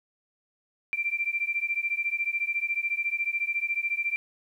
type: beating tone pair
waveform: sine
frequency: 2350 / 2364 Hz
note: D7 / D7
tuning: +1 / +11 cents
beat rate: 14 Hz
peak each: -29 dBFS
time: 0.93-4.16 s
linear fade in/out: 0 ms
effects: 10-bit